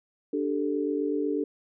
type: chord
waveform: sine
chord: D suspended fourth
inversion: none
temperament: equal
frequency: 293.7 / 392 / 440 Hz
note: D4 / G4 / A4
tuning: 0 / 0 / 0 cents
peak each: -28 / -31 / -30 dBFS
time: 0.33-1.44 s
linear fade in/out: 5 ms
effects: none